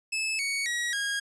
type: tone with pitch steps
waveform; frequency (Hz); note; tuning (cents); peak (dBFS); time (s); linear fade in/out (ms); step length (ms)
sawtooth; 2609 / 2232 / 1909.9 / 1634.1; E7 / C#7 / A#6 / G#6; -18 / +11 / +42 / -28; -24; 0.12-1.2; 10; 270
effects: resampled to 24000 Hz